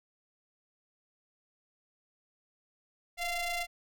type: ring-modulated tone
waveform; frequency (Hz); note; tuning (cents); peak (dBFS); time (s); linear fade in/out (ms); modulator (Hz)
sawtooth; 688; F5; -26; -25; 3.17-3.67; 50; 1390
effects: none